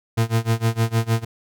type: tone with tremolo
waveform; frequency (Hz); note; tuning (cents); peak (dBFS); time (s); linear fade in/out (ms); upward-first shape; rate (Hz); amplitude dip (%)
40% pulse; 113.8; A#2; -41; -14; 0.17-1.25; 10; sine; 6.5; 95
effects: none